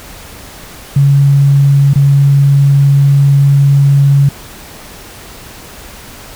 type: tone with dropouts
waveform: sine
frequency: 140 Hz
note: C#3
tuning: 18 cents sharp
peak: -4 dBFS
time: 0.96-4.29 s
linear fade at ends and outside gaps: 5 ms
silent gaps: 1.935-1.957 s
effects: pink hiss -32 dBFS RMS until 6.35 s